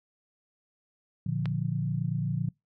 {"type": "chord", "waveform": "sine", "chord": "Bb major", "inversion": "none", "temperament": "equal", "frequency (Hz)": [116.54, 146.83, 174.61], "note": ["Bb2", "D3", "F3"], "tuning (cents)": [0, 0, 0], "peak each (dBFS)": [-32, -30, -32], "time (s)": [1.26, 2.49], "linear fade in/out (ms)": 5}
{"type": "click", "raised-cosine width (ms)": 0.3, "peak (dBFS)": -21, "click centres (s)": 1.457}
{"effects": ["noise-tail reverb RT60 0.2 s tail -26 dB re dry"]}